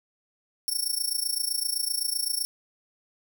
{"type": "tone with amplitude modulation", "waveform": "15% pulse", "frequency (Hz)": 5460, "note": "F8", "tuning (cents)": -40, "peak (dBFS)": -17, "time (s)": [0.68, 2.45], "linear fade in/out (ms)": 0, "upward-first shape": "sine", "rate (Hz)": 27.8, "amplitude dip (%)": 85, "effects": []}